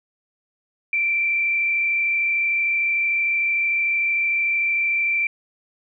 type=tone with frequency modulation; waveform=sine; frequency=2349 Hz; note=D7; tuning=in tune; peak=-18 dBFS; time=0.93-5.27 s; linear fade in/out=2 ms; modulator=33.3 Hz; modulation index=1; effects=none